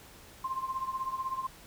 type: tone with tremolo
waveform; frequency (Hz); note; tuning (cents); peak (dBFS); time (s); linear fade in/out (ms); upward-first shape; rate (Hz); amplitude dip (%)
sine; 1052; C6; +9; -28; 0.44-1.47; 5; triangle; 16; 85
effects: pink hiss -53 dBFS RMS until 1.66 s